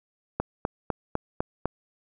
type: click train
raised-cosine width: 1 ms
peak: -11 dBFS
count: 6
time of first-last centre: 0.4-1.656 s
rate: 3.98 Hz
effects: none